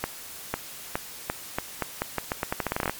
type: accelerating click train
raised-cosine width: 0.5 ms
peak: -10 dBFS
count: 20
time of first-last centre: 0.04-2.896 s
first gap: 500 ms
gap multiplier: 0.83
effects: white hiss -41 dBFS RMS until 2.99 s + MP3 96 kbps